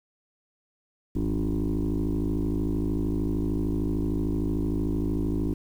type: tone with frequency modulation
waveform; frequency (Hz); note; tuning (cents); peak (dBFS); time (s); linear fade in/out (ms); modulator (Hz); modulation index
sine; 174.61; F3; 0; -22; 1.15-5.54; 10; 53.2; 3.3
effects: tanh soft clip ceiling -21 dBFS + 9-bit